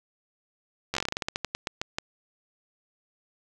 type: slowing click train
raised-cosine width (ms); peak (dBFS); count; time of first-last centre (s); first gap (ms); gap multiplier
0.2; -11; 18; 0.94-1.985; 12; 1.18
effects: none